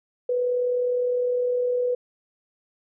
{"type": "tone with amplitude modulation", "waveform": "sine", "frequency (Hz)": 493.9, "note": "B4", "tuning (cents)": 0, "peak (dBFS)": -19, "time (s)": [0.29, 1.95], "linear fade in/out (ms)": 5, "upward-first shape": "sine", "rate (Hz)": 39.8, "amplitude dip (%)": 35, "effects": []}